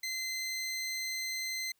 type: tone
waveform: 20% pulse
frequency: 2063 Hz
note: C7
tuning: 25 cents flat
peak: -29 dBFS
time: 0.03-1.72 s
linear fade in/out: 5 ms
effects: white hiss -74 dBFS RMS until 1.79 s